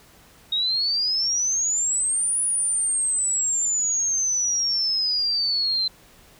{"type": "exponential two-way sweep", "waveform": "sine", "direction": "up then down", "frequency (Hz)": [3729, 9870, 4075], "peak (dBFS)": -20, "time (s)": [0.52, 5.88], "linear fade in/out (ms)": 5, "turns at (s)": 2.4, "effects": ["pink hiss -52 dBFS RMS until 6.39 s"]}